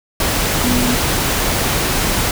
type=tone in noise; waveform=sine; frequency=246.1 Hz; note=B3; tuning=6 cents flat; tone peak=-16 dBFS; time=0.64-0.95 s; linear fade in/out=2 ms; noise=pink; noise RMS=-17 dBFS; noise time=0.2-2.31 s; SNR=-2 dB; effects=none